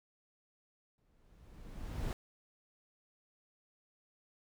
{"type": "noise with exponential growth", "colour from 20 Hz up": "brown", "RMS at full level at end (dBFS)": -34, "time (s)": [0.98, 2.13], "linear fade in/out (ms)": 1, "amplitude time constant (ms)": 250, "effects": []}